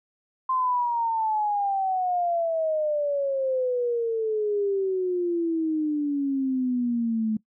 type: exponential sweep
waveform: sine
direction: down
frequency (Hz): 1046.5 to 215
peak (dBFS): -22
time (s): 0.49-7.37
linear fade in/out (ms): 5
effects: noise-tail reverb RT60 0.1 s tail -20 dB re dry